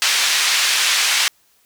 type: band-pass noise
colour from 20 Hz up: pink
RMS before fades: -17 dBFS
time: 0.02-1.28 s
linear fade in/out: 0 ms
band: 2100 to 6800 Hz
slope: 12 dB/octave
effects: white hiss -58 dBFS RMS until 1.65 s